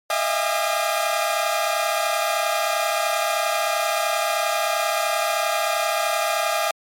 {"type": "tone cluster", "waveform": "sawtooth", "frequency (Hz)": [624, 657, 687, 812, 1212], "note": ["D#5", "E5", "F5", "G#5", "D#6"], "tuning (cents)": [5, -6, -29, -39, -46], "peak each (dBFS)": -23, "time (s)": [0.1, 6.71], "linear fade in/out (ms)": 2, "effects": ["MP3 64 kbps"]}